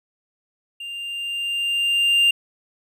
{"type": "tone with level ramp", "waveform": "triangle", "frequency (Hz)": 2794, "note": "F7", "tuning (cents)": 0, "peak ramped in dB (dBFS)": [-29, -11], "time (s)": [0.8, 2.31], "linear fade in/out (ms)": 5, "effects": []}